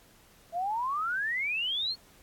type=exponential sweep; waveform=sine; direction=up; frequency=659.3 to 4419 Hz; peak=-28 dBFS; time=0.52-1.96 s; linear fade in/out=50 ms; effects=pink hiss -59 dBFS RMS until 2.22 s + AAC 64 kbps